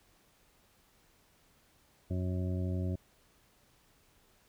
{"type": "harmonic tone", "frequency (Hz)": 91.5, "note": "F#2", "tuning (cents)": -19, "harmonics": [1, 2, 3, 4, 6, 7], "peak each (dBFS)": [-32, -38, -42, -44, -48, -49], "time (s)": [2.1, 2.96], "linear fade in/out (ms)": 10, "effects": ["pink hiss -67 dBFS RMS until 4.48 s"]}